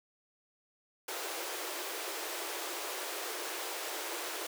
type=high-pass noise; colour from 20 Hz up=pink; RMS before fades=-39 dBFS; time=1.08-4.47 s; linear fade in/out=5 ms; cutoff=320 Hz; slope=96 dB/octave; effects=none

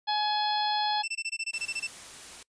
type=harmonic tone; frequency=843 Hz; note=G#5; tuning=26 cents sharp; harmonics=1 / 2 / 3 / 4 / 5 / 6; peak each=-27 / -37 / -43 / -33 / -33 / -40 dBFS; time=0.07-1.03 s; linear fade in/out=20 ms
type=tone bursts; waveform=sawtooth; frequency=2671 Hz; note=E7; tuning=22 cents sharp; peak=-26 dBFS; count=12; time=1.03-1.873 s; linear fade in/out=10 ms; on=51 ms; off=21 ms
type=noise; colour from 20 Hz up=white; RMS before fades=-45 dBFS; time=1.53-2.43 s; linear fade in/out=5 ms
effects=noise-tail reverb RT60 0.1 s tail -24 dB re dry + resampled to 22050 Hz

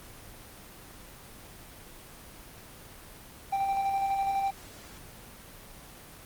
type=tone with tremolo; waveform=triangle; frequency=785 Hz; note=G5; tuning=2 cents sharp; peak=-23 dBFS; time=3.52-4.51 s; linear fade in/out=10 ms; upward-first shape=square; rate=12 Hz; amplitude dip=30%; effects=pink hiss -48 dBFS RMS until 6.25 s + Opus 24 kbps

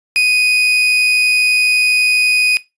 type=tone; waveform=35% pulse; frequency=2489 Hz; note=D#7; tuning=in tune; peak=-8 dBFS; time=0.16-2.57 s; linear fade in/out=0 ms; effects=noise-tail reverb RT60 0.2 s tail -18 dB re dry + resampled to 22050 Hz

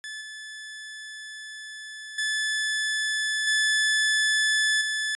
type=tone with level steps; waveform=sawtooth; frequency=1734 Hz; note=A6; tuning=26 cents flat; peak=-31 / -34 / -21 / -17 / -22 dBFS; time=0.04-5.15 s; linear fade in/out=0 ms; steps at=0.21 / 2.18 / 3.47 / 4.81 s; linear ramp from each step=5 ms; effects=resampled to 24000 Hz

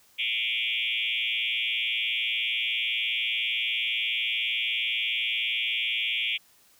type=tone with frequency modulation; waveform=sine; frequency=2814 Hz; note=F7; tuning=12 cents sharp; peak=-25 dBFS; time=0.18-6.38 s; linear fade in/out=20 ms; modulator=117 Hz; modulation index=5.2; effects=white hiss -60 dBFS RMS until 6.79 s

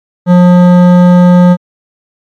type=tone with hard clipping; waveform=sine; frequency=178.2 Hz; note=F3; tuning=35 cents sharp; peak=-3 dBFS; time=0.26-1.57 s; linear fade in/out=50 ms; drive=13 dB; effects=MP3 64 kbps

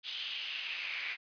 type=noise with high-pass filter sweep; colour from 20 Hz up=brown; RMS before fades=-39 dBFS; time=0.03-1.17 s; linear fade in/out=50 ms; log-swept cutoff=3300 to 2200 Hz; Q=4.7; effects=resampled to 11025 Hz

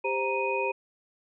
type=tone cluster; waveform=sine; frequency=395.9 / 523 / 935 / 2488 Hz; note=G4 / C5 / A#5 / D#7; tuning=+17 / -1 / +5 / -1 cents; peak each=-31 dBFS; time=0.04-0.72 s; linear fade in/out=10 ms; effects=none

